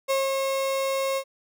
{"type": "tone with ADSR envelope", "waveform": "35% pulse", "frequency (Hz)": 540, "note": "C#5", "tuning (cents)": -45, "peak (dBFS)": -19, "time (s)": [0.08, 1.24], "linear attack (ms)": 25, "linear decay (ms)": 180, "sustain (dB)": -3, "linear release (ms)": 69, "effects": []}